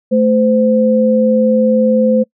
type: tone pair together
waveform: sine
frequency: 219.5 / 514 Hz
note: A3 / C5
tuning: -4 / -31 cents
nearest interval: octave + minor third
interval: 1473 cents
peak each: -11 dBFS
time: 0.11-2.24 s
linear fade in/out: 20 ms
effects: noise-tail reverb RT60 0.1 s tail -26 dB re dry